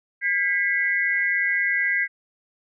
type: tone cluster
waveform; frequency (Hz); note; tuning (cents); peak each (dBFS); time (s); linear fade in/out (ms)
sine; 1617 / 1986 / 2170; G#6 / B6 / C#7; -47 / +9 / -37; -24 / -22 / -28; 0.21-2.08; 50
effects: none